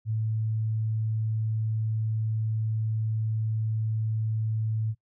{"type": "tone", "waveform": "sine", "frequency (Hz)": 110, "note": "A2", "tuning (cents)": 0, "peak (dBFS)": -25, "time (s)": [0.05, 4.95], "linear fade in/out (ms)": 50, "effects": ["noise-tail reverb RT60 0.1 s tail -23 dB re dry"]}